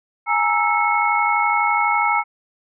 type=tone cluster; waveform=sine; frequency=834 / 926 / 1317 / 2188 Hz; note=G#5 / A#5 / E6 / C#7; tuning=+7 / -12 / -2 / -23 cents; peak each=-21 dBFS; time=0.26-2.24 s; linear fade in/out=50 ms; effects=none